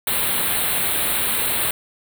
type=band-stop noise; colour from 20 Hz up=white; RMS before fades=-21 dBFS; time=0.07-1.71 s; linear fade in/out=2 ms; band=4200 to 8200 Hz; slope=96 dB/octave; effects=none